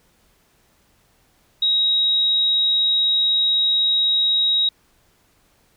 sine tone, 3806 Hz, A#7, 35 cents sharp, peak -15 dBFS, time 1.62-4.69 s, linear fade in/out 5 ms, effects pink hiss -60 dBFS RMS until 5.76 s

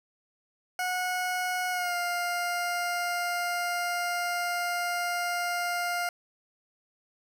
20% pulse tone with pitch glide, 730 to 703.1 Hz, F#5 to F5, -24 to +11 cents, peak -23 dBFS, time 0.79-6.09 s, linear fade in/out 2 ms, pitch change -65 cents, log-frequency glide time 1.71-1.95 s, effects none

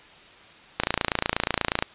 click train, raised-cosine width 0.3 ms, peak -5 dBFS, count 30, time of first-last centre 0.8-1.825 s, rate 28.3 Hz, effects white hiss -49 dBFS RMS until 1.94 s + resampled to 8000 Hz

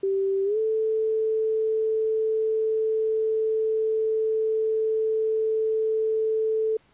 sine tone with pitch glide, 389.1 to 439.3 Hz, G4 to A4, -13 to -3 cents, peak -21 dBFS, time 0.03-6.77 s, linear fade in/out 5 ms, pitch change +210 cents, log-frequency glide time 0.44-0.58 s, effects pink hiss -61 dBFS RMS until 6.93 s + resampled to 8000 Hz

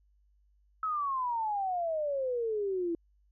sine exponential sweep, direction down, 1305 to 330.3 Hz, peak -29 dBFS, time 0.83-2.95 s, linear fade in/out 2 ms, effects added 50 Hz sine -64 dBFS peak until 3.31 s

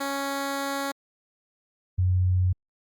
10% pulse / sine tone pair in turn, 277.2 / 91.47 Hz, C#4 / F#2, 0 / -19 cents, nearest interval octave + perfect fifth, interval 1919 cents, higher first, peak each -19 dBFS, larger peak neither, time 0-0.92 / 1.98-2.53 s, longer first, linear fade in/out 10 ms, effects Opus 48 kbps

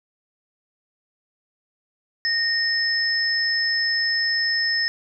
sine tone pair together, 1846 / 5221 Hz, A#6 / E8, -17 / -17 cents, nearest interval octave + tritone, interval 1800 cents, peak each -22 dBFS, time 2.25-4.88 s, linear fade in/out 0 ms, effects none

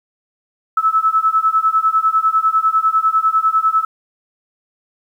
sine beating tone pair, 1300 / 1310 Hz, E6 / E6, -24 / -11 cents, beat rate 10 Hz, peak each -15 dBFS, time 0.77-3.85 s, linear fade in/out 5 ms, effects 8-bit

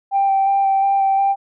sine tone with vibrato, 784 Hz, G5, in tune, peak -12 dBFS, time 0.11-1.36 s, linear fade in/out 50 ms, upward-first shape square, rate 2.8 Hz, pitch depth 11 cents each way, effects tanh soft clip ceiling -9 dBFS

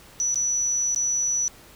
sine tone with dropouts, 5920 Hz, F#8, in tune, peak -21 dBFS, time 0.2-1.48 s, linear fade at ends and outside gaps 0 ms, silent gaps 0.344-0.357 / 0.947-0.961 s, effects pink hiss -49 dBFS RMS until 1.75 s

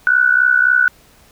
sine tone with amplitude modulation, 1480 Hz, F#6, in tune, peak -6 dBFS, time 0.07-0.88 s, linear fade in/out 0 ms, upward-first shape sine, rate 63.7 Hz, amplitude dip 80%, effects pink hiss -49 dBFS RMS until 1.31 s

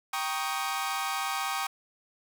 sawtooth chord, Eb dominant seventh, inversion first, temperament equal with one note detuned, 784 / 939.9 / 1108.7 / 1244.5 Hz, G5 / Bb5 / Db6 / Eb6, 0 / +14 / 0 / 0 cents, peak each -30 / -34 / -31 / -31 dBFS, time 0.13-1.67 s, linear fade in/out 5 ms, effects none

